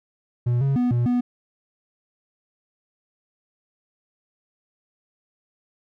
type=tone with pitch steps; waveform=triangle; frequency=121.1 / 137.5 / 246.1 / 120.4 / 245.4 Hz; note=B2 / C#3 / B3 / B2 / B3; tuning=-34 / -14 / -6 / -44 / -11 cents; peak=-16 dBFS; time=0.46-1.21 s; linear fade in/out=10 ms; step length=150 ms; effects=none